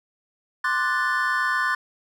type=chord; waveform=triangle; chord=D dominant seventh; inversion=third; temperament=equal; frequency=1046.5 / 1174.7 / 1480 / 1760 Hz; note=C6 / D6 / F#6 / A6; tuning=0 / 0 / 0 / 0 cents; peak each=-25 / -27 / -24 / -23 dBFS; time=0.64-1.75 s; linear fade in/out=5 ms; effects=none